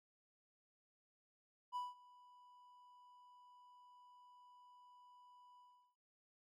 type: tone with ADSR envelope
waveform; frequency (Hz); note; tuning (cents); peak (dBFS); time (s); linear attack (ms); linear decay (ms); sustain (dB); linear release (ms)
triangle; 987.8; B5; 0; -37; 1.72-5.96; 40; 180; -23; 370
effects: none